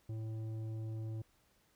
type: tone with tanh clipping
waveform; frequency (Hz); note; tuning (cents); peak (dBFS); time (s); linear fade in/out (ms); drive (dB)
sine; 110.6; A2; +9; -40; 0.09-1.22; 5; 10
effects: pink hiss -72 dBFS RMS until 1.75 s